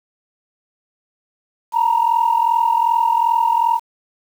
sine tone pair together, 911.4 / 954 Hz, A#5 / A#5, -39 / +40 cents, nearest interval minor second, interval 79 cents, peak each -15 dBFS, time 1.72-3.8 s, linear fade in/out 50 ms, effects tanh soft clip ceiling -7 dBFS + 7-bit

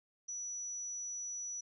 sine tone, 5900 Hz, F#8, 6 cents flat, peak -39 dBFS, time 0.28-1.61 s, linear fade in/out 10 ms, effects none

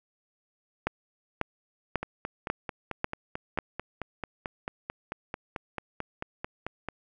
two click trains, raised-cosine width 0.5 ms, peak -18 / -11 dBFS, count 23 / 6, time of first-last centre 2.03-6.887 / 0.87-3.587 s, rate 4.53 / 1.84 Hz, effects none

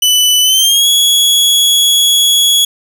sawtooth tone with pitch glide, 2987 to 3353 Hz, F#7 to G#7, +16 to +16 cents, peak -4 dBFS, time 0.02-2.65 s, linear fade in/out 5 ms, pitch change +200 cents, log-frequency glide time 0.42-0.88 s, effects none

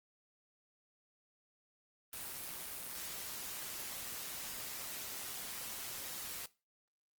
white noise with amplitude modulation, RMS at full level -42 dBFS, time 2.13-6.46 s, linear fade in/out 2 ms, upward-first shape sine, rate 128 Hz, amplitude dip 45%, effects noise-tail reverb RT60 0.3 s tail -20 dB re dry + Opus 24 kbps

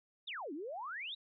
sine exponential two-way sweep, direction down then up, 3951 to 268.8 to 3951 Hz, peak -40 dBFS, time 0.27-1.15 s, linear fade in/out 10 ms, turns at 0.53 s, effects none

